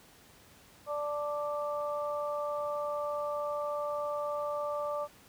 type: harmonic tone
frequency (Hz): 293.7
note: D4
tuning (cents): 0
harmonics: 2 / 3 / 4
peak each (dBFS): -33 / -42 / -37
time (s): 0.86-5.08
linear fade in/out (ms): 50
effects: pink hiss -58 dBFS RMS until 5.28 s + high-pass 60 Hz 12 dB/octave